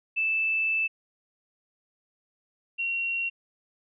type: tone pair in turn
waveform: sine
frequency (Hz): 2637 / 2741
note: E7 / F7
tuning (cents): 0 / -33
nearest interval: minor second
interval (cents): 67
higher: second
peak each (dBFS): -23 / -26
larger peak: first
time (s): 0.16-0.88 / 2.78-3.3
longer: first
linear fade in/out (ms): 20
effects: none